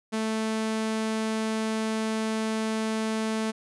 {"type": "tone", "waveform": "sawtooth", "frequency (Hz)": 220, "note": "A3", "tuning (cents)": 0, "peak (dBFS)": -22, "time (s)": [0.12, 3.52], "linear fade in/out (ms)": 20, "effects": ["resampled to 24000 Hz"]}